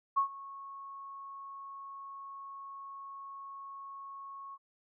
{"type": "tone with ADSR envelope", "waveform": "sine", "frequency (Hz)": 1100, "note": "C#6", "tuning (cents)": -14, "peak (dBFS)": -23, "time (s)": [0.16, 4.58], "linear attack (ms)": 18, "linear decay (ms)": 100, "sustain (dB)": -20, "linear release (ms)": 43, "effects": []}